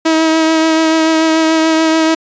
sawtooth tone with vibrato, 320.4 Hz, E4, 49 cents flat, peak -5 dBFS, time 0.05-2.15 s, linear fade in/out 10 ms, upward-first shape triangle, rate 6.9 Hz, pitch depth 21 cents each way, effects resampled to 16000 Hz

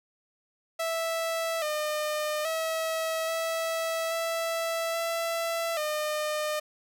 sawtooth tone with pitch steps, 658 / 606 / 646 / 654 / 661 / 667 / 607 Hz, E5 / D#5 / E5 / E5 / E5 / E5 / D#5, -3 / -46 / -35 / -14 / +5 / +20 / -43 cents, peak -24 dBFS, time 0.79-6.6 s, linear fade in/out 10 ms, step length 830 ms, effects none

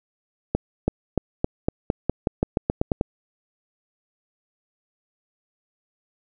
accelerating click train, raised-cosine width 2 ms, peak -6 dBFS, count 14, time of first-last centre 0.55-3.011 s, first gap 330 ms, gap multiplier 0.9, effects none

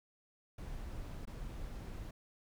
brown noise with dropouts, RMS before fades -44 dBFS, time 0.58-2.11 s, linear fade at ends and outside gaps 5 ms, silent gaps 1.254-1.272 s, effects none

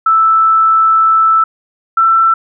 sine tone pair in turn, 1318.5 / 1336.9 Hz, E6 / E6, 0 / +24 cents, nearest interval unison, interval 24 cents, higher second, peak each -6 dBFS, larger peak neither, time 0.06-1.44 / 1.97-2.34 s, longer first, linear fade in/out 5 ms, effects none

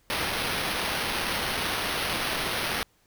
blue noise with sample-and-hold, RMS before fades -29 dBFS, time 0.1-2.83 s, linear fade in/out 0 ms, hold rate 7350 Hz, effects pink hiss -65 dBFS RMS until 3.06 s

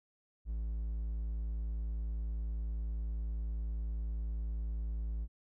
triangle tone, 55 Hz, A1, in tune, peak -32 dBFS, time 0.45-5.28 s, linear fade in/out 50 ms, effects none

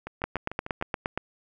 two click trains, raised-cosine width 0.5 ms, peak -20 / -12 dBFS, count 6 / 9, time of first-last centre 0.07-0.813 / 0.24-1.176 s, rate 6.73 / 8.55 Hz, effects none

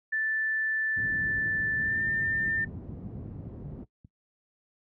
sine tone with pitch glide, 1760 to 1795.9 Hz, A6 to A6, 0 to +35 cents, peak -26 dBFS, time 0.12-2.65 s, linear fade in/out 10 ms, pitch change +35 cents, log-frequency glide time 1.77-2.04 s
pink low-pass noise, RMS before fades -37 dBFS, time 0.96-3.85 s, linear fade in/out 20 ms, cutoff 240 Hz, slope 12 dB/octave
click, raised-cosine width 5 ms, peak -36 dBFS, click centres 4.048 s
effects noise-tail reverb RT60 0.1 s tail -19 dB re dry + high-pass 80 Hz 12 dB/octave

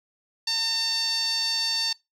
sawtooth tone with band-pass filter, 906 Hz, A#5, 50 cents flat, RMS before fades -26 dBFS, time 0.47-1.93 s, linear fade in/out 5 ms, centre 4600 Hz, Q 5.4, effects noise-tail reverb RT60 0.2 s tail -24 dB re dry

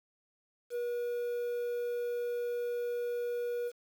triangle tone with quantisation, 481.9 Hz, B4, 43 cents flat, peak -30 dBFS, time 0.7-3.72 s, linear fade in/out 50 ms, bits 9, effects none

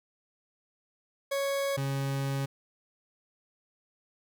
40% pulse tone pair in turn, 554.4 / 137.25 Hz, C#5 / C#3, 0 / -17 cents, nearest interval 2 octaves, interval 2417 cents, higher first, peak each -27 / -28 dBFS, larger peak first, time 1.31-1.77 / 1.77-2.46 s, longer second, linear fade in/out 10 ms, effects none

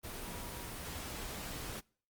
sine tone in noise, 959 Hz, A#5, 49 cents sharp, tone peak -51 dBFS, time 0.23-0.72 s, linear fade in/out 20 ms, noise pink, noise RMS -43 dBFS, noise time 0.03-1.81 s, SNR -11 dB, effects noise-tail reverb RT60 0.5 s tail -26 dB re dry + Opus 24 kbps

